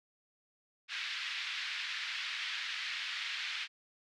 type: band-pass noise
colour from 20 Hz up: pink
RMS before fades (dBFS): -39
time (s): 0.88-3.68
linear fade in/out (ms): 50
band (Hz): 1700 to 4200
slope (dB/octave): 24
effects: none